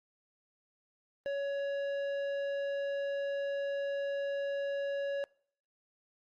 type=tone with tanh clipping; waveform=triangle; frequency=560 Hz; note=C#5; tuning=18 cents sharp; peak=-34 dBFS; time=1.26-5.24 s; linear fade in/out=0 ms; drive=15 dB; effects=noise-tail reverb RT60 0.6 s tail -25 dB re dry + Opus 32 kbps